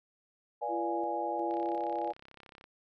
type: chord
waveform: sine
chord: B diminished seventh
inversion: none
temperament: equal with one note detuned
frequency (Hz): 486 / 587.3 / 698.5 / 830.6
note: B4 / D5 / F5 / Ab5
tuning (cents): -28 / 0 / 0 / 0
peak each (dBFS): -40 / -38 / -39 / -34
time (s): 0.61-2.13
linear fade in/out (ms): 20
type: tone with tremolo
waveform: sine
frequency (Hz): 340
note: F4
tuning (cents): -46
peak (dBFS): -34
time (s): 0.68-2.13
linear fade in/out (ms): 50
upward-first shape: square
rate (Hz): 1.4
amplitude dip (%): 40
type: click train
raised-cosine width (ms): 0.3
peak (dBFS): -36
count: 39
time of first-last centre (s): 1.51-2.641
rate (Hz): 33.6
effects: none